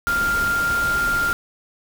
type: tone in noise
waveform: sine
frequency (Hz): 1396.9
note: F6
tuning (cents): 0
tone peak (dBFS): -18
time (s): 0.07-1.33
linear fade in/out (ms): 0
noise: pink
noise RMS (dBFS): -29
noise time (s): 0.07-1.33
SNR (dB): +8
effects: none